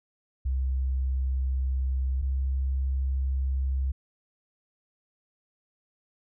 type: tone pair in turn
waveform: sine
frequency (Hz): 65.41 / 66.44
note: C2 / C2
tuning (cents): 0 / +27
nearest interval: unison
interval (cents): 27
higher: second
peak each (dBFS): -24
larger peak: neither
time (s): 0.45-2.22 / 2.22-3.92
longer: first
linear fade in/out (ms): 10
effects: none